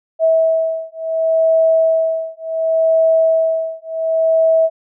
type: beating tone pair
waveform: sine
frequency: 648 / 648.69 Hz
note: E5 / E5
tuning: -30 / -28 cents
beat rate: 0.69 Hz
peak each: -15 dBFS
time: 0.19-4.7 s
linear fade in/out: 50 ms
effects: none